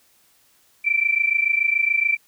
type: tone pair together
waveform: sine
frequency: 2327 / 2354 Hz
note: D7 / D7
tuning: -17 / +3 cents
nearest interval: unison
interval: 20 cents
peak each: -20 dBFS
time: 0.84-2.17 s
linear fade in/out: 20 ms
effects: white hiss -59 dBFS RMS until 2.27 s